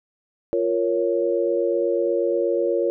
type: chord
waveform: sine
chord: Bb minor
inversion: second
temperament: equal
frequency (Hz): 349.2 / 466.2 / 554.4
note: F4 / Bb4 / Db5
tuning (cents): 0 / 0 / 0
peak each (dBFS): -23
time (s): 0.53-2.9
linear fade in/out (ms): 0
effects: none